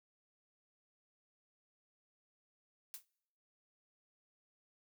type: noise with exponential decay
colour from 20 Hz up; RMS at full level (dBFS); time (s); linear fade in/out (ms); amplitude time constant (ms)
blue; -42; 2.94-3.05; 0; 23
effects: noise-tail reverb RT60 0.8 s tail -26 dB re dry